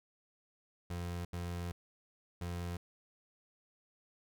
30% pulse tone bursts at uneven times, 87.3 Hz, F2, in tune, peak -35 dBFS, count 3, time 0.9-1.25 / 1.33-1.72 / 2.41-2.77 s, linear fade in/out 5 ms, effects none

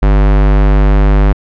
square tone, 49.83 Hz, G1, 29 cents sharp, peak -6 dBFS, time 0.02-1.33 s, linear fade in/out 10 ms, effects low-pass 2000 Hz 12 dB/octave

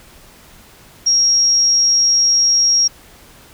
sine tone, 5600 Hz, F8, 4 cents sharp, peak -10 dBFS, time 1.06-2.88 s, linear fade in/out 10 ms, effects pink hiss -44 dBFS RMS until 3.53 s

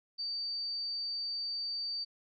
sine tone, 4615 Hz, D8, 31 cents flat, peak -34 dBFS, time 0.18-2.05 s, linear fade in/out 20 ms, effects none

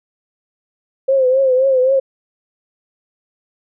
sine tone with vibrato, 524 Hz, C5, 2 cents sharp, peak -10 dBFS, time 1.08-2 s, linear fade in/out 10 ms, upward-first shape triangle, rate 3.8 Hz, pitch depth 80 cents each way, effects none

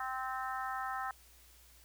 harmonic tone, 260 Hz, C4, 11 cents flat, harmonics 3 / 4 / 5 / 6 / 7, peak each -40 / -43 / -40 / -47 / -45 dBFS, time 0-1.11 s, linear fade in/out 2 ms, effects added 60 Hz sine -62 dBFS peak until 1.84 s + white hiss -62 dBFS RMS until 1.84 s

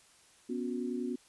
sine chord, B suspended second, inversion none, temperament equal with one note detuned, 246.9 / 277.2 / 363 Hz, B3 / C#4 / F#4, 0 / 0 / -33 cents, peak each -35 / -39 / -38 dBFS, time 0.49-1.16 s, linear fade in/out 10 ms, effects white hiss -62 dBFS RMS until 1.28 s + resampled to 24000 Hz

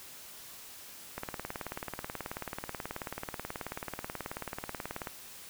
click train, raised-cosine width 0.5 ms, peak -21 dBFS, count 73, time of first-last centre 1.18-5.072 s, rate 18.5 Hz, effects white hiss -49 dBFS RMS until 5.49 s

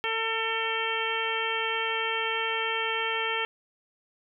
harmonic tone, 449.2 Hz, A4, 36 cents sharp, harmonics 1 / 2 / 3 / 4 / 5 / 6 / 7, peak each -34 / -34 / -34 / -34 / -34 / -34 / -34 dBFS, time 0.04-3.45 s, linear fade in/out 0 ms, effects none

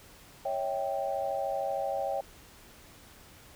sine chord, C# diminished, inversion none, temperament equal with one note detuned, 554.4 / 647.6 / 784 Hz, C#5 / E5 / G5, 0 / -31 / 0 cents, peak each -33 / -35 / -33 dBFS, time 0.45-2.21 s, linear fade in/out 5 ms, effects pink hiss -54 dBFS RMS until 3.55 s

